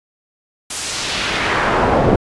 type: noise with band-pass filter sweep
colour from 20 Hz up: brown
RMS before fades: -17 dBFS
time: 0.7-2.16 s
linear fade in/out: 5 ms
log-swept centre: 9800 to 480 Hz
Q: 1.1
effects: resampled to 24000 Hz